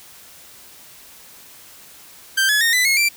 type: tone with pitch steps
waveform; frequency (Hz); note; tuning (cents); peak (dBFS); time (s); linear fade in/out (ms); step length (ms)
sawtooth; 1568 / 1700.1 / 1843.3 / 1998.5 / 2167 / 2349; G6 / G#6 / A#6 / B6 / C#7 / D7; 0 / +40 / -20 / +20 / -40 / 0; -11; 2.37-3.09; 10; 120
effects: white hiss -44 dBFS RMS until 3.16 s